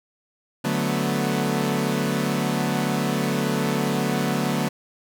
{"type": "chord", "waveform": "sawtooth", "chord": "B minor seventh", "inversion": "first", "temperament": "equal", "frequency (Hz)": [146.83, 185, 220, 246.9], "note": ["D3", "F#3", "A3", "B3"], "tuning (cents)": [0, 0, 0, 0], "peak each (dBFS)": -23, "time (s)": [0.64, 4.69], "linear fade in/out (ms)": 10, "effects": []}